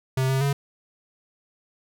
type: tone with pitch steps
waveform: square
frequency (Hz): 131.4 / 133.4 / 140.2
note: C3 / C3 / C#3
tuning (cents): +8 / +34 / +20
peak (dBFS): -21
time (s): 0.17-0.53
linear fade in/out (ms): 5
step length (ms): 120
effects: none